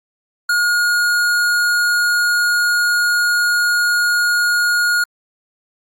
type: tone with tanh clipping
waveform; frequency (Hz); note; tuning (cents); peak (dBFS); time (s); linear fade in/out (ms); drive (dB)
sine; 1434; F6; +45; -15; 0.49-5.04; 5; 18
effects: Opus 48 kbps